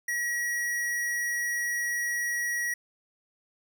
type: tone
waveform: square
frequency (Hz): 1913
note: A#6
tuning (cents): +44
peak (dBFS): -28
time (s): 0.08-2.74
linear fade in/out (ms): 5
effects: none